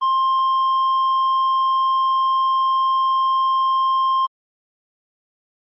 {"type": "tone with tanh clipping", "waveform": "triangle", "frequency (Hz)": 1057, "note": "C6", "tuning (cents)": 17, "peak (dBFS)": -16, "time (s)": [0.01, 4.27], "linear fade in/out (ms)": 20, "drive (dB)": 8, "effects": ["Opus 32 kbps"]}